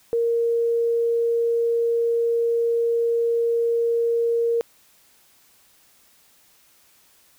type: tone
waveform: sine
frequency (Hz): 465.8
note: A#4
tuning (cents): -1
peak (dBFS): -18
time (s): 0.13-4.61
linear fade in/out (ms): 0
effects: white hiss -57 dBFS RMS until 7.38 s